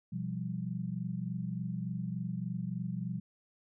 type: tone cluster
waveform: sine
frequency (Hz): 124.5 / 171.9 / 195.3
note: B2 / F3 / G3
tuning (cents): +14 / -27 / -6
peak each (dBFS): -39 / -37 / -39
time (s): 0.12-3.2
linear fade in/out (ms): 10
effects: none